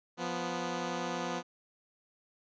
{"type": "tone pair together", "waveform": "10% pulse", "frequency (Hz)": [175.11, 247.2], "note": ["F3", "B3"], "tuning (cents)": [5, 2], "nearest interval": "tritone", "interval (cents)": 597, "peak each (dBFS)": [-28, -28], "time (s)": [0.17, 1.43], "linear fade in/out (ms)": 50, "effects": ["resampled to 16000 Hz"]}